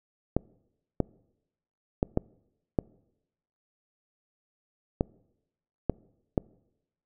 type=clicks; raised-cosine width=2 ms; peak=-10 dBFS; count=8; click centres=0.366 / 1.003 / 2.029 / 2.174 / 2.788 / 5.009 / 5.897 / 6.378 s; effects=noise-tail reverb RT60 0.9 s tail -25 dB re dry